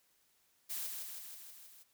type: noise with echo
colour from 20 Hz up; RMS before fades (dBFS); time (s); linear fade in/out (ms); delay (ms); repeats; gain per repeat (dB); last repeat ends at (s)
blue; -40; 0.69-0.88; 20; 160; 6; -3; 1.84
effects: white hiss -73 dBFS RMS until 1.93 s